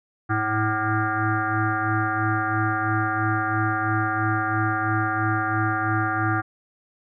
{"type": "tone with frequency modulation", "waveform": "sine", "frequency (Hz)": 758, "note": "F#5", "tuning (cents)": 42, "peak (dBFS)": -20, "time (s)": [0.29, 6.42], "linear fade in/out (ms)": 20, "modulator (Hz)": 217, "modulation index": 3.9, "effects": []}